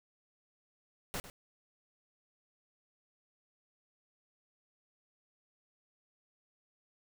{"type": "noise with echo", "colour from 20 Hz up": "pink", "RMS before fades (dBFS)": -38, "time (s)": [1.14, 1.2], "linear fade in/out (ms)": 0, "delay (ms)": 100, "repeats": 1, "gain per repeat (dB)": -13, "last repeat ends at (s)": 1.3, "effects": []}